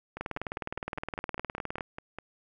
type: two click trains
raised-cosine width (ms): 0.5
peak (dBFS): -18 / -23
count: 32 / 11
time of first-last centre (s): 0.21-1.808 / 0.17-2.186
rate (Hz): 19.4 / 4.96
effects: none